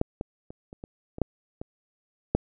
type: clicks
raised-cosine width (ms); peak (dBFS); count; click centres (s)
2; -9 / -17 / -28 / -29 / -25 / -24 / -9 / -21 / -7; 9; 0.014 / 0.211 / 0.505 / 0.729 / 0.839 / 1.184 / 1.217 / 1.615 / 2.35
effects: none